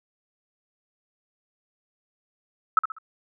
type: tone with echo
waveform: sine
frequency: 1300 Hz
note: E6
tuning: 24 cents flat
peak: -13 dBFS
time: 2.77-2.79 s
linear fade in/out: 2 ms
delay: 65 ms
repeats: 3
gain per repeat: -9 dB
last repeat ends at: 2.985 s
effects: none